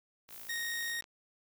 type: noise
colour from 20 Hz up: violet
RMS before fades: -48 dBFS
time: 0.28-0.95 s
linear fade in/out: 50 ms
type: click train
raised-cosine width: 0.2 ms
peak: -35 dBFS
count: 43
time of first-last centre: 0.29-1.041 s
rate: 55.9 Hz
type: tone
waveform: sawtooth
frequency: 1864.7 Hz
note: A#6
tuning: in tune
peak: -31 dBFS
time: 0.49-1.01 s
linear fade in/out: 5 ms
effects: none